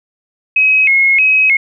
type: tone with vibrato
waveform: sine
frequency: 2347 Hz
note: D7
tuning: 2 cents flat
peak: -7 dBFS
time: 0.56-1.57 s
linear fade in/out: 5 ms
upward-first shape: square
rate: 1.6 Hz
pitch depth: 140 cents each way
effects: none

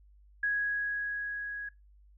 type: tone with level ramp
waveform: sine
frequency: 1661.2 Hz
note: G#6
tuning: in tune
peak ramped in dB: -26 to -36 dBFS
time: 0.43-1.69 s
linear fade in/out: 5 ms
effects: noise-tail reverb RT60 0.2 s tail -20 dB re dry + added 50 Hz sine -56 dBFS peak until 2.17 s

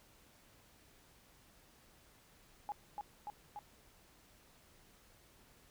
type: tone with echo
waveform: sine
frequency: 830.6 Hz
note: G#5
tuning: in tune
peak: -37 dBFS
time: 2.69-2.72 s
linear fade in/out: 0 ms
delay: 290 ms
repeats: 3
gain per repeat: -2 dB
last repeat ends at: 3.59 s
effects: pink hiss -65 dBFS RMS until 5.7 s

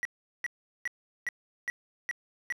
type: tone bursts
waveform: triangle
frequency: 1935 Hz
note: B6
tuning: 36 cents flat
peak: -27 dBFS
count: 7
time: 0.03-2.524 s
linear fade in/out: 0 ms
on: 22 ms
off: 390 ms
effects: none

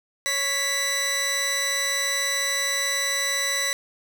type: tone pair together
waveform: 15% pulse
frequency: 554.4 / 1975.7 Hz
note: C#5 / B6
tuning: 0 / 0 cents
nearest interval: octave + minor seventh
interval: 2200 cents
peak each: -25 / -17 dBFS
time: 0.26-3.73 s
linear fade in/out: 0 ms
effects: none

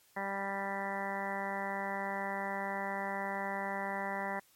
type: harmonic tone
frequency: 196.7 Hz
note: G3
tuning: 6 cents sharp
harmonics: 1 / 2 / 3 / 4 / 5 / 6 / 7 / 8 / 9 / 10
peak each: -43 / -46 / -42 / -40 / -41 / -51 / -48 / -50 / -43 / -42 dBFS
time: 0.16-4.4 s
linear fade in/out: 10 ms
effects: white hiss -66 dBFS RMS until 4.55 s + MP3 64 kbps

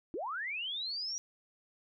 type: linear sweep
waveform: sine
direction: up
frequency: 286 to 5800 Hz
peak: -35 dBFS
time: 0.14-1.18 s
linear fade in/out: 0 ms
effects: none

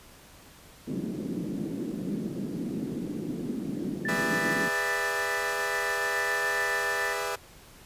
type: band-pass noise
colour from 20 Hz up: white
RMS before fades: -33 dBFS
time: 0.87-4.69 s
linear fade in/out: 10 ms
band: 170 to 300 Hz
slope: 24 dB/octave
type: tone with tremolo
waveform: sine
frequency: 1769 Hz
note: A6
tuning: 9 cents sharp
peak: -27 dBFS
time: 4.05-7.13 s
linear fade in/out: 2 ms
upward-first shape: triangle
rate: 0.51 Hz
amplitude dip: 40%
type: chord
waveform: 15% pulse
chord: E dominant seventh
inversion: first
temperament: equal with one note detuned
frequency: 407.2 / 493.9 / 587.3 / 659.3 Hz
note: G#4 / B4 / D5 / E5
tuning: -34 / 0 / 0 / 0 cents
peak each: -28 / -27 / -32 / -29 dBFS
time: 4.08-7.36 s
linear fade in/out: 10 ms
effects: pink hiss -52 dBFS RMS until 7.85 s + resampled to 32000 Hz

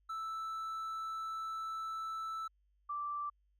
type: tone pair in turn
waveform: triangle / sine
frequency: 1318.5 / 1170.6 Hz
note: E6 / D6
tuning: 0 / -6 cents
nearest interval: major second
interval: 206 cents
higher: first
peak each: -36 / -36 dBFS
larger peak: neither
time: 0.09-2.48 / 2.89-3.3 s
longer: first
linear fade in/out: 10 ms
effects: added 50 Hz sine -70 dBFS peak until 3.59 s

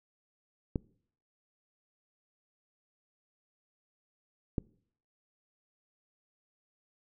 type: clicks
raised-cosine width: 3 ms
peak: -17 dBFS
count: 2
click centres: 0.758 / 4.582 s
effects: noise-tail reverb RT60 0.6 s tail -24 dB re dry

